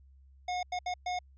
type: tone bursts at uneven times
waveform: square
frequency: 723 Hz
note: F#5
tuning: 40 cents flat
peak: -32 dBFS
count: 4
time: 0.48-0.63 / 0.72-0.79 / 0.86-0.94 / 1.06-1.19 s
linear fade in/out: 5 ms
effects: added 67 Hz sine -55 dBFS peak until 1.37 s + resampled to 16000 Hz